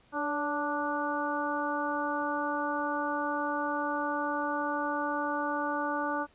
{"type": "harmonic tone with a mistuned harmonic", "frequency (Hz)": 293.7, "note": "D4", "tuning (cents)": 0, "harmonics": [1, 2, 3, 4, 5], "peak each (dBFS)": [-35, -36, -34, -35, -36], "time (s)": [0.12, 6.27], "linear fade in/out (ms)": 50, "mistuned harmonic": 2, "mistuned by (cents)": -36, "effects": ["pink hiss -63 dBFS RMS until 6.34 s", "resampled to 8000 Hz"]}